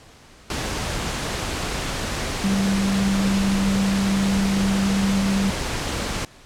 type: tone in noise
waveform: sine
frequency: 196 Hz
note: G3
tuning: in tune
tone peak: -18 dBFS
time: 2.44-5.5 s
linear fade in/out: 2 ms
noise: pink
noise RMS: -26 dBFS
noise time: 0.5-6.25 s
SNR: +5 dB
effects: pink hiss -48 dBFS RMS until 6.45 s + low-pass 8000 Hz 12 dB/octave